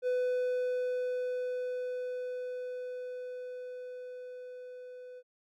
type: tone with level ramp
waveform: triangle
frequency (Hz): 500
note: B4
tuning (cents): +21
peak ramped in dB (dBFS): -25 to -43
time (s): 0.02-5.23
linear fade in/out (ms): 50
effects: none